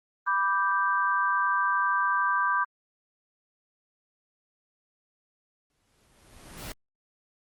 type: chord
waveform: sine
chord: G major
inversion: first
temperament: equal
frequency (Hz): 987.8 / 1174.7 / 1568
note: B5 / D6 / G6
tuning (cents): 0 / 0 / 0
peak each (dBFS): -28 / -26 / -27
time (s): 0.26-2.65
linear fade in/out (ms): 20
type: noise with exponential growth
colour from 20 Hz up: pink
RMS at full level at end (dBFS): -37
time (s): 5.7-6.72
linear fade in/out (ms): 1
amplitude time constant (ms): 220
effects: Opus 24 kbps